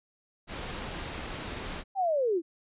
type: noise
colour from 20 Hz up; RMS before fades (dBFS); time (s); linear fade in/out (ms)
pink; -37; 0.47-1.84; 50
type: linear sweep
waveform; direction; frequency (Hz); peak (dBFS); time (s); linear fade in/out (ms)
sine; down; 802 to 311.1; -24; 1.95-2.42; 50
effects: resampled to 8000 Hz